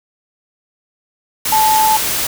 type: tone in noise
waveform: sine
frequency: 871 Hz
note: A5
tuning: 18 cents flat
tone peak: -10 dBFS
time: 1.52-1.97 s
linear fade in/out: 5 ms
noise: white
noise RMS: -18 dBFS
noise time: 1.45-2.27 s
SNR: +5 dB
effects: none